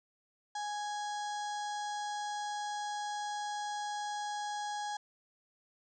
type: harmonic tone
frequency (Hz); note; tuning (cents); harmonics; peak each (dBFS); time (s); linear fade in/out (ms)
830.6; G#5; 0; 1 / 2 / 4 / 5 / 6 / 7 / 8 / 9 / 10; -36 / -45 / -49 / -52 / -53 / -53 / -53 / -59 / -60; 0.55-4.97; 5
effects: none